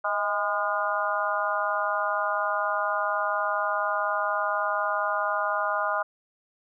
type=harmonic tone with a mistuned harmonic; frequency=204.2 Hz; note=G#3; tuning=29 cents flat; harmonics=3 / 4 / 5 / 6 / 7; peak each=-30 / -32 / -31 / -29 / -30 dBFS; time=0.04-6.03 s; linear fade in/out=10 ms; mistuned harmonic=3; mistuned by=+46 cents; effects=none